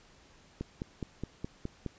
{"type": "click train", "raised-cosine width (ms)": 3, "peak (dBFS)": -22, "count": 7, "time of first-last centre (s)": [0.61, 1.863], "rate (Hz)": 4.79, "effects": ["pink hiss -60 dBFS RMS until 1.98 s", "resampled to 16000 Hz"]}